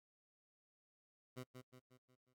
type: tone with echo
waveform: 15% pulse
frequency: 127.3 Hz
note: C3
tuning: 47 cents flat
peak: -40 dBFS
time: 1.36-1.44 s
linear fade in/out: 20 ms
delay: 180 ms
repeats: 5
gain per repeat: -6 dB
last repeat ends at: 2.34 s
effects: noise-tail reverb RT60 0.1 s tail -22 dB re dry